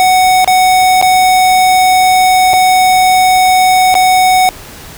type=tone with dropouts; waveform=square; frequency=743 Hz; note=F#5; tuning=7 cents sharp; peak=-6 dBFS; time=0-4.49 s; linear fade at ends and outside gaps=0 ms; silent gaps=0.445-0.476 / 1.014-1.025 / 2.533-2.537 / 3.942-3.952 s; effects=pink hiss -31 dBFS RMS until 4.97 s